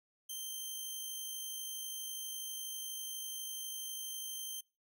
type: tone with amplitude modulation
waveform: 10% pulse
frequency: 3136 Hz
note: G7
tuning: in tune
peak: -31 dBFS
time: 0.29-4.61 s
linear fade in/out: 10 ms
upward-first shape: sine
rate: 52.2 Hz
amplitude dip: 30%
effects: noise-tail reverb RT60 0.3 s tail -24 dB re dry